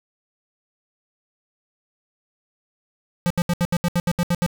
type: tone bursts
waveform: square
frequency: 174.61 Hz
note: F3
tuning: in tune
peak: -18 dBFS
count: 11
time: 3.26-4.463 s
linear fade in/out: 0 ms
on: 43 ms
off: 73 ms
effects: none